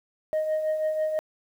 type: tone with tremolo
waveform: sine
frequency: 622.3 Hz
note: D#5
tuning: in tune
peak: -19 dBFS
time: 0.33-1.19 s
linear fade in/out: 0 ms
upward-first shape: triangle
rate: 6.1 Hz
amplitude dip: 60%
effects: tanh soft clip ceiling -21 dBFS + 9-bit